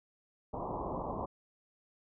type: low-pass noise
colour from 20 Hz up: white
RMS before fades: -38 dBFS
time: 0.53-1.26 s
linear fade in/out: 10 ms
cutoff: 1100 Hz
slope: 96 dB/octave
effects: none